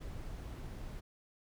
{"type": "noise", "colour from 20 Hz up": "brown", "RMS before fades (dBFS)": -44, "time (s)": [0, 1.01], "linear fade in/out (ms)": 20, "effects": []}